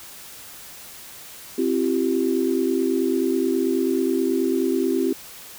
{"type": "tone cluster", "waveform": "sine", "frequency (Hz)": [262.6, 337.7, 387], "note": ["C4", "E4", "G4"], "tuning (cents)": [6, 42, -22], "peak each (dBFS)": -23, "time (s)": [1.58, 5.13], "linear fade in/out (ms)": 5, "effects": ["white hiss -41 dBFS RMS until 5.58 s"]}